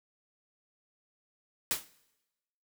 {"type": "noise with exponential decay", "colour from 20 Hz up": "white", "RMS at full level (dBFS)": -26, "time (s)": [1.71, 1.88], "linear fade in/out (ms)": 0, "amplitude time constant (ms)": 36, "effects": ["noise-tail reverb RT60 1.0 s tail -21 dB re dry"]}